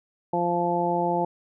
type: harmonic tone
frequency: 173.7 Hz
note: F3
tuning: 9 cents flat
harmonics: 1 / 2 / 3 / 4 / 5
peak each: -30 / -28 / -29 / -28 / -26 dBFS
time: 0.33-1.25 s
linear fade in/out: 5 ms
effects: none